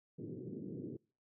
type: band-pass noise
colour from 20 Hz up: white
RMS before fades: -45 dBFS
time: 0.18-0.97 s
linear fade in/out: 10 ms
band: 110 to 410 Hz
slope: 48 dB/octave
effects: noise-tail reverb RT60 0.4 s tail -26 dB re dry